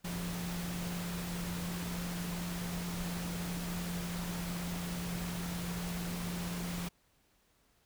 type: tone in noise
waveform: sine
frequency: 174.61 Hz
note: F3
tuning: in tune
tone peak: -37 dBFS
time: 0.04-6.89 s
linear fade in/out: 10 ms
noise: pink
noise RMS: -42 dBFS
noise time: 0.04-6.89 s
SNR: +2 dB
effects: pink hiss -71 dBFS RMS until 7.85 s